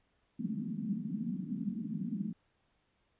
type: band-pass noise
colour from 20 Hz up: white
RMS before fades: -37 dBFS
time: 0.39-2.33 s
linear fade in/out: 10 ms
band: 170 to 240 Hz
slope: 48 dB/octave
effects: pink hiss -75 dBFS RMS until 3.19 s + resampled to 8000 Hz